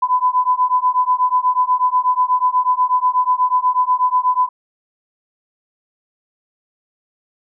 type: beating tone pair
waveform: sine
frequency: 1000 / 1008.2 Hz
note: B5 / B5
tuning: +21 / +35 cents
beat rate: 8.2 Hz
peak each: -16 dBFS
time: 0.02-4.49 s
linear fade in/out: 10 ms
effects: none